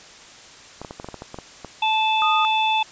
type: clicks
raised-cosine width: 1 ms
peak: -19 dBFS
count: 11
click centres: 0.816 / 0.848 / 0.909 / 0.999 / 1.045 / 1.087 / 1.143 / 1.221 / 1.344 / 1.387 / 1.647 s
type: harmonic tone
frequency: 874 Hz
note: A5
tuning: 12 cents flat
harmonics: 1 / 3 / 4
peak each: -19 / -24 / -25 dBFS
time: 1.82-2.83 s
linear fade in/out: 5 ms
type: tone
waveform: sine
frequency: 1240 Hz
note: D#6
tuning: 6 cents flat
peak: -20 dBFS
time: 2.22-2.45 s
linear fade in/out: 0 ms
effects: white hiss -44 dBFS RMS until 2.91 s + resampled to 16000 Hz